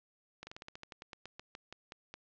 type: slowing click train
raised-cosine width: 0.2 ms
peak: -28 dBFS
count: 17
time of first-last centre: 0.43-2.14 s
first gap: 40 ms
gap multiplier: 1.12
effects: low-pass 5000 Hz 12 dB/octave